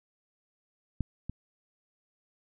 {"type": "clicks", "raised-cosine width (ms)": 5, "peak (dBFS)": [-17, -23], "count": 2, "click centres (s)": [1.007, 1.296], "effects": []}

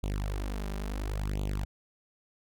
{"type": "tone with flanger", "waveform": "sawtooth", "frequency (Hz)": 50.2, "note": "G1", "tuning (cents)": 42, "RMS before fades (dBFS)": -33, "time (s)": [0.03, 1.65], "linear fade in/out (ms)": 5, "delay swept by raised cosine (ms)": [0.28, 5.08], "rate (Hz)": 0.72, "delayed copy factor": 1, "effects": []}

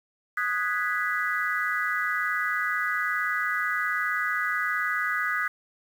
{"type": "chord", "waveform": "sine", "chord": "G# minor seventh", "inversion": "second", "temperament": "equal", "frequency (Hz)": [1244.5, 1480, 1661.2, 1975.5], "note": ["D#6", "F#6", "G#6", "B6"], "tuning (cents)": [0, 0, 0, 0], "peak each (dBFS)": -30, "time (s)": [0.37, 5.48], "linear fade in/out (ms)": 5, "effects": ["8-bit"]}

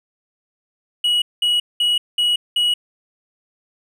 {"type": "tone bursts", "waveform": "triangle", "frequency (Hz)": 2915, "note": "F#7", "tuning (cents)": -26, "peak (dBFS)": -13, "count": 5, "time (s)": [1.04, 2.74], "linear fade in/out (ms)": 5, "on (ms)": 180, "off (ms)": 200, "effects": []}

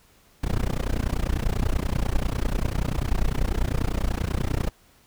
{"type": "noise with amplitude modulation", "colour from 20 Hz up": "brown", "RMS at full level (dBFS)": -20, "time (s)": [0.43, 4.7], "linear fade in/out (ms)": 5, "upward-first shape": "sine", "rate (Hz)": 30.2, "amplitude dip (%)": 100, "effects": ["pink hiss -58 dBFS RMS until 5.06 s"]}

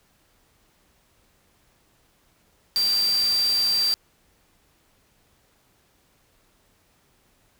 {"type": "tone in noise", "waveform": "sine", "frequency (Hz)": 4699, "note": "D8", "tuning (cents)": 0, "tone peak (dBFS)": -19, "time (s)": [2.76, 3.94], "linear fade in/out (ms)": 0, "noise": "white", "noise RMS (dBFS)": -33, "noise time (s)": [2.76, 3.94], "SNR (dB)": 11, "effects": ["pink hiss -63 dBFS RMS until 7.59 s"]}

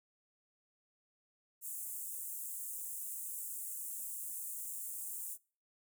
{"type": "high-pass noise", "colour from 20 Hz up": "pink", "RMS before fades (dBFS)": -43, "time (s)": [1.61, 5.38], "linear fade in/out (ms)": 50, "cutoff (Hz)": 7600, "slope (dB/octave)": 48, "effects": ["noise-tail reverb RT60 0.4 s tail -24 dB re dry"]}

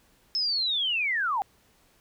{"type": "linear sweep", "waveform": "sine", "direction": "down", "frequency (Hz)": [5274, 744], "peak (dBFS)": -24, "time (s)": [0.35, 1.42], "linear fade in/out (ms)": 0, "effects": ["pink hiss -63 dBFS RMS until 2 s"]}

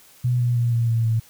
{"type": "tone with pitch steps", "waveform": "sine", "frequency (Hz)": [123.47, 121.21, 118.99, 116.81, 114.67, 112.57], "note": ["B2", "B2", "A#2", "A#2", "A#2", "A2"], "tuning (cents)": [0, -32, 36, 4, -28, 40], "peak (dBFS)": -17, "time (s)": [0.24, 1.2], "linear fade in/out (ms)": 10, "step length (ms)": 160, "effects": ["white hiss -51 dBFS RMS until 1.29 s"]}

